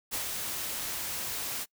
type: noise with ADSR envelope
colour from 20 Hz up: white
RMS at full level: -32 dBFS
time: 0.11-1.66 s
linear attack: 29 ms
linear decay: 100 ms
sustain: -3 dB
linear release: 37 ms
effects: noise-tail reverb RT60 0.1 s tail -24 dB re dry